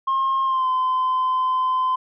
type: tone with pitch glide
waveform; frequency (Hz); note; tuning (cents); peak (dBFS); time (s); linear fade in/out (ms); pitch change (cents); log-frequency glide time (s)
sine; 1070 to 1027.6; C6 to C6; +38 to -32; -16; 0.07-1.96; 10; -70; 0.44-0.68
effects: tanh soft clip ceiling -16 dBFS